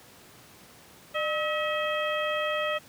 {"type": "harmonic tone with a mistuned harmonic", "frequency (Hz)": 641, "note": "E5", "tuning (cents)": -49, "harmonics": [1, 2, 3, 4, 5], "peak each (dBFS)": [-29, -32, -34, -35, -36], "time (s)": [1.14, 2.79], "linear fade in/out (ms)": 20, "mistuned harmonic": 1, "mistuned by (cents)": -100, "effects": ["pink hiss -52 dBFS RMS until 2.88 s", "high-pass 100 Hz 12 dB/octave"]}